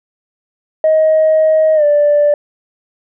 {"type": "tone with pitch glide", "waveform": "sine", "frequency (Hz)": [629, 586.9], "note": ["D#5", "D5"], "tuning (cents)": [19, -1], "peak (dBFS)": -6, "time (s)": [0.84, 2.34], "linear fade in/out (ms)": 2, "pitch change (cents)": -120, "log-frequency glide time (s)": [1.75, 1.84], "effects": ["tanh soft clip ceiling -4 dBFS"]}